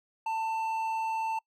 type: tone with hard clipping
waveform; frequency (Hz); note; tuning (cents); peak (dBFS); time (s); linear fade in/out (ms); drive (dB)
triangle; 891; A5; +22; -30; 0.26-1.39; 5; 9
effects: noise-tail reverb RT60 0.1 s tail -26 dB re dry